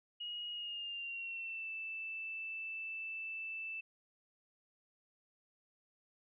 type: tone with pitch glide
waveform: sine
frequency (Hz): 2886 to 2646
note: F#7 to E7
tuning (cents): -44 to +6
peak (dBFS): -40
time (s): 0.2-3.81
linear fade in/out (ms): 10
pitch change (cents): -150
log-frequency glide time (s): 0.52-1.7
effects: none